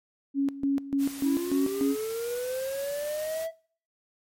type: tone with tremolo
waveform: sine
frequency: 277.2 Hz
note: C#4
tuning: in tune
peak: -22 dBFS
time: 0.34-1.96 s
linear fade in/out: 50 ms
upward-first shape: square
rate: 3.4 Hz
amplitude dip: 80%
type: noise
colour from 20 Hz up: white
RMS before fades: -42 dBFS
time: 0.98-3.48 s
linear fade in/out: 50 ms
type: linear sweep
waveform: triangle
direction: up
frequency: 315.6 to 662 Hz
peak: -27 dBFS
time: 1.22-3.52 s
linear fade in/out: 50 ms
effects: noise-tail reverb RT60 0.5 s tail -23 dB re dry + MP3 64 kbps